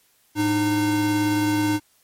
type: tone pair together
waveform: square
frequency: 107.69 / 304.6 Hz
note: A2 / D#4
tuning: -37 / -37 cents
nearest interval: octave + tritone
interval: 1800 cents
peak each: -28 / -20 dBFS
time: 0.35-1.8 s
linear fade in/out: 50 ms
effects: white hiss -61 dBFS RMS until 2.03 s + MP3 64 kbps